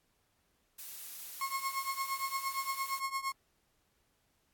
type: noise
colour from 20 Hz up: blue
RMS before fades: -45 dBFS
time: 0.78-3 s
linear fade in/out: 10 ms
type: tone with tremolo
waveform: 35% pulse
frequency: 1083 Hz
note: C#6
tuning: 41 cents flat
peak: -29 dBFS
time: 1.41-3.32 s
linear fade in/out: 2 ms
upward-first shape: triangle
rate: 8.7 Hz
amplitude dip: 90%
effects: pink hiss -75 dBFS RMS until 4.53 s + AAC 64 kbps